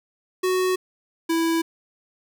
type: tone pair in turn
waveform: square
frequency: 370 / 329.6 Hz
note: F#4 / E4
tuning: 0 / 0 cents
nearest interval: major second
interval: 200 cents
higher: first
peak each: -20 dBFS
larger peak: neither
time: 0.43-0.76 / 1.29-1.62 s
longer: neither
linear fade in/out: 10 ms
effects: 10-bit

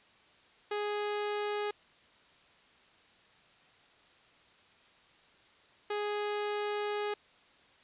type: tone pair in turn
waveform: sawtooth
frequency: 415.3 / 415.3 Hz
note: G#4 / G#4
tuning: 0 / 0 cents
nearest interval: unison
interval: 0 cents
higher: neither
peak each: -28 dBFS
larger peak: neither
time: 0.71-1.71 / 5.9-7.14 s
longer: second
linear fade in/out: 5 ms
effects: white hiss -62 dBFS RMS until 7.83 s + resampled to 8000 Hz

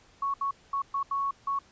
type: tone bursts at uneven times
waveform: sine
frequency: 1109 Hz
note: C#6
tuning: in tune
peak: -26 dBFS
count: 6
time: 0.22-0.34 / 0.41-0.51 / 0.73-0.82 / 0.94-1.03 / 1.11-1.31 / 1.47-1.59 s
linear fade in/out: 5 ms
effects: pink hiss -59 dBFS RMS until 1.71 s + resampled to 16000 Hz

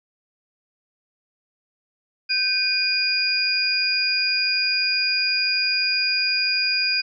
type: tone cluster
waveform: sine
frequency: 1546 / 2457 / 4856 Hz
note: G6 / D#7 / D#8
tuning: -24 / -22 / -43 cents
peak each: -29 / -23 / -21 dBFS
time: 2.29-7.02 s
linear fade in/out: 20 ms
effects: none

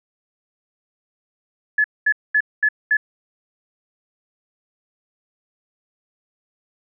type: tone bursts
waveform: sine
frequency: 1713 Hz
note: A6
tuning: 47 cents flat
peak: -13 dBFS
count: 5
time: 1.78-2.97 s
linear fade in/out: 5 ms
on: 62 ms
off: 220 ms
effects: none

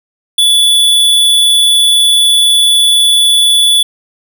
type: tone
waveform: square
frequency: 3446 Hz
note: A7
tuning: 37 cents flat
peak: -6 dBFS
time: 0.38-3.83 s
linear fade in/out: 5 ms
effects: none

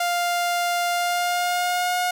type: tone with pitch glide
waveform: sawtooth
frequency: 700 to 719.3 Hz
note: F5 to F#5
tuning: +4 to -49 cents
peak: -17 dBFS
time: 0-2.11 s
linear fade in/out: 5 ms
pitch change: +47 cents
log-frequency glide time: 0.91-1.96 s
effects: none

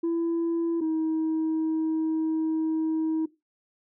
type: tone pair in turn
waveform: sine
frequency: 334.6 / 318.2 Hz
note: E4 / D#4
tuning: +26 / +39 cents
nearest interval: minor second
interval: 87 cents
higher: first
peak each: -21 dBFS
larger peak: neither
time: 0.03-0.81 / 0.81-3.26 s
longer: second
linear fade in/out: 10 ms
effects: noise-tail reverb RT60 0.2 s tail -17 dB re dry + tanh soft clip ceiling -22 dBFS

